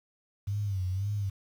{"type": "tone with vibrato", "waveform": "sine", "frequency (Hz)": 97.5, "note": "G2", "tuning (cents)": -9, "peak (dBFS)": -28, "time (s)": [0.47, 1.3], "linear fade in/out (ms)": 10, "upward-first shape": "sine", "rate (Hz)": 1.9, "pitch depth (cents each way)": 110, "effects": ["9-bit"]}